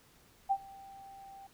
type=tone with ADSR envelope; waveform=sine; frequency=784 Hz; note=G5; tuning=in tune; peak=-24 dBFS; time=0.49-1.47 s; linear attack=23 ms; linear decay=58 ms; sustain=-24 dB; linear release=6 ms; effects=pink hiss -63 dBFS RMS until 1.53 s